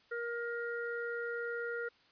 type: harmonic tone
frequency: 471 Hz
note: A#4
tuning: 18 cents sharp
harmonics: 1 / 3 / 4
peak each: -38 / -39 / -47 dBFS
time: 0.11-1.89 s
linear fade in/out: 10 ms
effects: white hiss -66 dBFS RMS until 2.11 s + resampled to 11025 Hz